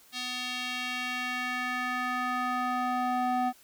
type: tone with band-pass filter sweep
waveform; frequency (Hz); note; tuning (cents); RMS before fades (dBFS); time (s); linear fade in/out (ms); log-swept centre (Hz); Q
square; 250; B3; +21; -31; 0.12-3.53; 50; 3900 to 740; 1.7
effects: white hiss -58 dBFS RMS until 3.63 s